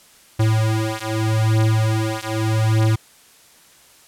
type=beating tone pair; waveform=square; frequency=109.7 / 110.52 Hz; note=A2 / A2; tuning=-5 / +8 cents; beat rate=0.82 Hz; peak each=-20 dBFS; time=0.39-2.96 s; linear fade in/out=10 ms; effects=white hiss -50 dBFS RMS until 4.07 s + low-pass 12000 Hz 12 dB/octave